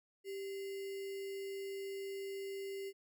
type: tone with sample-and-hold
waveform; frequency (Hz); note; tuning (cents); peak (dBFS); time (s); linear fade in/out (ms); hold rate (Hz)
sine; 392; G4; 0; -40; 0.24-2.93; 50; 2450
effects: none